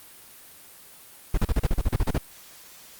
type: noise bursts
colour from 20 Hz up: brown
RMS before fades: -20 dBFS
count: 12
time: 1.34-2.18 s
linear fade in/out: 5 ms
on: 37 ms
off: 36 ms
effects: white hiss -48 dBFS RMS until 2.99 s + Opus 32 kbps